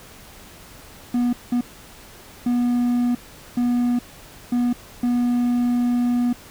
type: tone bursts at uneven times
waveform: triangle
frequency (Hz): 243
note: B3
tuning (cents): -28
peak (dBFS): -15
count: 6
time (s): 1.14-1.33 / 1.52-1.61 / 2.46-3.15 / 3.57-3.99 / 4.52-4.73 / 5.03-6.33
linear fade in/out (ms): 5
effects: pink hiss -44 dBFS RMS until 6.5 s